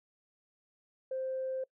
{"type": "tone", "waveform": "sine", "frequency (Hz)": 523.3, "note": "C5", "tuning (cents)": 0, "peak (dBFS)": -32, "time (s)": [1.11, 1.64], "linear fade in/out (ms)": 5, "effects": ["noise-tail reverb RT60 0.1 s tail -24 dB re dry", "tanh soft clip ceiling -28 dBFS"]}